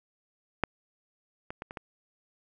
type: clicks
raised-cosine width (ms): 0.5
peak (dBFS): -9 / -22 / -22 / -25 / -22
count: 5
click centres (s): 0.637 / 1.505 / 1.621 / 1.709 / 1.772
effects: none